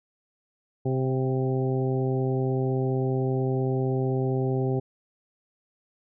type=harmonic tone with a mistuned harmonic; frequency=130.81 Hz; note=C3; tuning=in tune; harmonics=1 / 2 / 3 / 4 / 5 / 6; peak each=-25 / -31 / -28 / -36 / -40 / -38 dBFS; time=0.85-4.8 s; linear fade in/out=10 ms; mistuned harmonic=5; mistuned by=+15 cents; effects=none